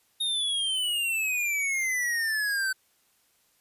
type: exponential sweep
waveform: square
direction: down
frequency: 3729 to 1522 Hz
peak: -26 dBFS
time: 0.2-2.73 s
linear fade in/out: 10 ms
effects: white hiss -67 dBFS RMS until 3.6 s + resampled to 32000 Hz